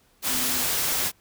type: tone in noise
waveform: sine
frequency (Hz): 253.9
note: B3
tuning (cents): +48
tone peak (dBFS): -36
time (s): 0.27-0.66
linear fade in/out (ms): 50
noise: white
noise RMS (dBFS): -25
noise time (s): 0.22-1.12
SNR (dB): -14
effects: pink hiss -62 dBFS RMS until 1.2 s